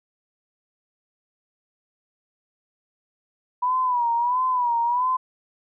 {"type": "tone with vibrato", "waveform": "sine", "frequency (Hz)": 978, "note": "B5", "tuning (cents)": -17, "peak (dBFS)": -19, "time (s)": [3.62, 5.17], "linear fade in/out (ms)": 10, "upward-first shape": "sine", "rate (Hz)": 1.5, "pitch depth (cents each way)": 85, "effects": []}